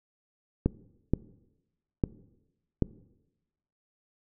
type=clicks; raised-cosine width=3 ms; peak=-10 dBFS; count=4; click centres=0.66 / 1.136 / 2.038 / 2.823 s; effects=noise-tail reverb RT60 1.0 s tail -20 dB re dry